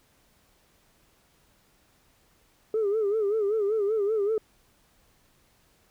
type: tone with vibrato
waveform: sine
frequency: 420.4 Hz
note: G#4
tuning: 21 cents sharp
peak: -21 dBFS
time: 2.74-4.38 s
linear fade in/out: 2 ms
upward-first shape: sine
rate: 5.2 Hz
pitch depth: 110 cents each way
effects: tanh soft clip ceiling -20 dBFS + pink hiss -64 dBFS RMS until 5.9 s